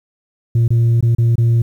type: tone with dropouts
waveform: sine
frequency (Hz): 116.54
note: A#2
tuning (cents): 0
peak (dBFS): -7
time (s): 0.55-1.62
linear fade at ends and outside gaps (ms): 5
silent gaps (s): 0.68-0.704 / 1.008-1.026 / 1.15-1.183 / 1.356-1.38
effects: tanh soft clip ceiling -9 dBFS + 8-bit